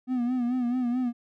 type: tone with vibrato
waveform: triangle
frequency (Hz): 246.9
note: B3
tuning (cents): 0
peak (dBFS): -22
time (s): 0.07-1.13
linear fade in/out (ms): 50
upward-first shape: sine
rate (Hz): 4.6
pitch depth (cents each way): 69
effects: none